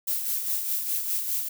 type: noise with tremolo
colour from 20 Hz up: violet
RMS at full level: -26 dBFS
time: 0.07-1.49 s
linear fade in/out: 10 ms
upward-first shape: sine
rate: 4.9 Hz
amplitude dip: 50%
effects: none